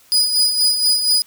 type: tone with tremolo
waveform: 35% pulse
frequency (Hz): 4946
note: D#8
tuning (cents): -11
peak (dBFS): -10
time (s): 0.12-1.22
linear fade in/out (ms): 0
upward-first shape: sine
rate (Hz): 4.2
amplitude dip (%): 55
effects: white hiss -51 dBFS RMS until 1.26 s